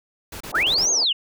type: noise bursts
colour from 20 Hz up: pink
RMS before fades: -35 dBFS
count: 5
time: 0.32-0.861 s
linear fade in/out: 5 ms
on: 85 ms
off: 29 ms
type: band-pass noise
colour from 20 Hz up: pink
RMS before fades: -36 dBFS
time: 0.51-1.05 s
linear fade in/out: 20 ms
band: 310 to 940 Hz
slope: 24 dB/octave
type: linear two-way sweep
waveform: sine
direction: up then down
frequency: 1137 to 6645 to 2714 Hz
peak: -17 dBFS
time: 0.54-1.13 s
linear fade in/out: 10 ms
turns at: 0.91 s
effects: none